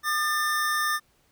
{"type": "tone pair together", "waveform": "square", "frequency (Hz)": [1212, 1784], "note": ["D#6", "A6"], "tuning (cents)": [-46, 23], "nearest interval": "perfect fifth", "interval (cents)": 669, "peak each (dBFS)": -27, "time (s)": [0.03, 1], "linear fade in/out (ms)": 50, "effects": ["pink hiss -65 dBFS RMS until 1.31 s"]}